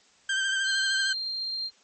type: tone with vibrato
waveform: 30% pulse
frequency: 1568 Hz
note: G6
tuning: in tune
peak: -22 dBFS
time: 0.29-1.13 s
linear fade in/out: 5 ms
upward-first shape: sine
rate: 13 Hz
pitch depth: 28 cents each way
type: tone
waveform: sine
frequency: 4186 Hz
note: C8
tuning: in tune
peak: -29 dBFS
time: 0.64-1.71 s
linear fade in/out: 50 ms
effects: white hiss -60 dBFS RMS until 1.83 s + MP3 32 kbps